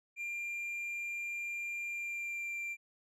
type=tone with pitch glide; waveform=triangle; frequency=2389 to 2366 Hz; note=D7 to D7; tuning=+29 to +12 cents; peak=-35 dBFS; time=0.16-2.77 s; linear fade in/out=50 ms; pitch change=-17 cents; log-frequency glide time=1.88-2.58 s; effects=resampled to 32000 Hz